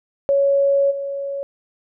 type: tone with level steps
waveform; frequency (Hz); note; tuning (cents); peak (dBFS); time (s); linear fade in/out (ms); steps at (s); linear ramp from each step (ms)
sine; 557; C#5; +8; -13 / -23; 0.29-1.43; 0; 0.9; 20
effects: none